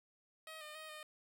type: tone with pitch steps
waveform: 10% pulse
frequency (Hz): 633 / 607 / 626 / 612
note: D#5 / D#5 / D#5 / D#5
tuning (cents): +30 / -43 / +10 / -29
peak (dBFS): -40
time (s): 0.47-1.03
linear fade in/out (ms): 2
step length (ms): 140
effects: none